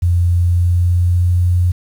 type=tone with pitch glide; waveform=sine; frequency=87.31 to 88.94 Hz; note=F2 to F2; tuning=0 to +32 cents; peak=-10 dBFS; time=0.02-1.72 s; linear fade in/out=10 ms; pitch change=+32 cents; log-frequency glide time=0.27-1.47 s; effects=7-bit